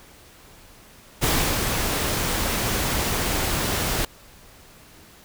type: noise with ADSR envelope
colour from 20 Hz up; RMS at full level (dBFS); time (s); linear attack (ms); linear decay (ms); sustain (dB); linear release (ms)
pink; -20; 1.21-4.05; 28; 340; -4; 4
effects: pink hiss -49 dBFS RMS until 5.24 s